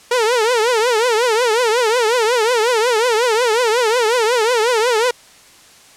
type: tone with vibrato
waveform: sawtooth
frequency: 465.3 Hz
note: A#4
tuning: 3 cents flat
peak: -9 dBFS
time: 0.11-5.11 s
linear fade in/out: 5 ms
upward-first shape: triangle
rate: 5.5 Hz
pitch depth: 180 cents each way
effects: white hiss -45 dBFS RMS until 5.96 s + low-pass 9000 Hz 12 dB/octave